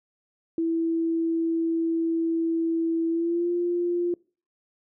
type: tone with pitch glide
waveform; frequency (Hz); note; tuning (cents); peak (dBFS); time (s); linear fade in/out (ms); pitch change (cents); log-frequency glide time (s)
sine; 329.6 to 348.8; E4 to F4; 0 to -2; -22; 0.58-4.14; 2; +98; 3.09-3.5
effects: noise-tail reverb RT60 0.4 s tail -25 dB re dry